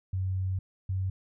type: tone pair in turn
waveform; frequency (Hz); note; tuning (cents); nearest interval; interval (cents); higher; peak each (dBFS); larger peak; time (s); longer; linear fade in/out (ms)
sine; 94 / 94.53; F#2 / F#2; +28 / +38; unison; 10; second; -27; neither; 0.13-0.59 / 0.89-1.1; first; 5
effects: none